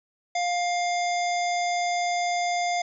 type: harmonic tone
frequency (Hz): 704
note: F5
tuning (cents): +14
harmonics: 1 / 3 / 5 / 7 / 9 / 10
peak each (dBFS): -24 / -31 / -38 / -38 / -39 / -42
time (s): 0.35-2.82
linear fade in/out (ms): 5
effects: none